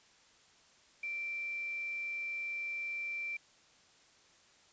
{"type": "tone with quantisation", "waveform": "sine", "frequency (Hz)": 2349, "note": "D7", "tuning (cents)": 0, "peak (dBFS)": -36, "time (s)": [1.03, 3.37], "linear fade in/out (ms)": 5, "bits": 9, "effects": ["white hiss -64 dBFS RMS until 4.72 s", "resampled to 16000 Hz"]}